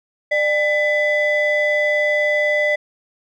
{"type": "ring-modulated tone", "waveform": "triangle", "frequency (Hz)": 702, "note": "F5", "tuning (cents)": 9, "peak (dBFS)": -10, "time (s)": [0.31, 2.76], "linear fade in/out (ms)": 10, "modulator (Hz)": 1300, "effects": []}